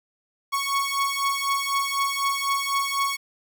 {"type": "beating tone pair", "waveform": "sawtooth", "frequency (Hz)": [1106, 1110], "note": ["C#6", "C#6"], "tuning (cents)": [-4, 2], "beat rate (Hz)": 4, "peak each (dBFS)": -22, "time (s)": [0.52, 3.17], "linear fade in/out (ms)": 20, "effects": []}